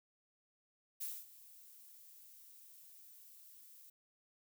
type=noise with ADSR envelope; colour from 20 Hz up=violet; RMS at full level=-41 dBFS; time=1-3.9 s; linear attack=19 ms; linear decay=230 ms; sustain=-18 dB; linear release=5 ms; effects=none